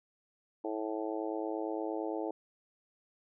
harmonic tone, 108.7 Hz, A2, 21 cents flat, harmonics 3 / 4 / 5 / 6 / 7 / 8, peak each -37 / -39 / -41 / -43 / -44 / -45 dBFS, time 0.64-2.31 s, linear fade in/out 5 ms, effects none

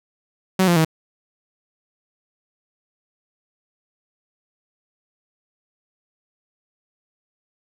sawtooth tone with pitch steps, 187.8 / 173.21 / 159.76 Hz, F#3 / F3 / D#3, +26 / -14 / +46 cents, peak -10 dBFS, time 0.59-0.848 s, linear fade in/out 5 ms, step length 86 ms, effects none

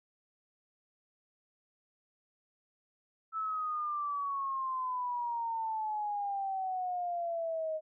sine exponential sweep, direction down, 1318.5 to 622.3 Hz, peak -32 dBFS, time 3.32-7.81 s, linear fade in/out 50 ms, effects none

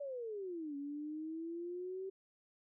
sine exponential two-way sweep, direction down then up, 583 to 280.1 to 387 Hz, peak -40 dBFS, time 0-2.1 s, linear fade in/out 10 ms, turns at 0.76 s, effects none

